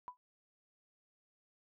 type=tone with exponential decay; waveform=sine; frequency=993 Hz; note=B5; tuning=9 cents sharp; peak=-38 dBFS; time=0.08-0.17 s; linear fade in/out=0 ms; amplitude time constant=19 ms; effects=none